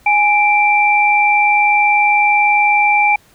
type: tone pair together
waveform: sine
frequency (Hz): 830.6 / 2349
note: G#5 / D7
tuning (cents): 0 / 0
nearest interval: octave + tritone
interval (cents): 1800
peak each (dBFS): -12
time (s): 0.06-3.16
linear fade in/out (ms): 5
effects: pink hiss -50 dBFS RMS until 3.34 s

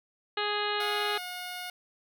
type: harmonic tone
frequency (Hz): 415.3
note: G#4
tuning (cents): 0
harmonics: 1 / 2 / 3 / 4 / 5 / 6 / 7 / 8 / 9 / 10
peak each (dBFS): -34 / -35 / -35 / -36 / -40 / -41 / -37 / -43 / -39 / -40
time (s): 0.37-1.18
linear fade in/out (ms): 5
type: tone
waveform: 10% pulse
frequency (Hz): 721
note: F#5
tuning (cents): -45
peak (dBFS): -28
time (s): 0.8-1.7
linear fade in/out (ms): 2
effects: none

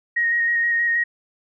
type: tone with vibrato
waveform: sine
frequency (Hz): 1874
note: A#6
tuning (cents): +9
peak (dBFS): -17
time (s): 0.16-1.04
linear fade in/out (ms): 10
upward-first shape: square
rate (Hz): 6.3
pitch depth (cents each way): 14
effects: none

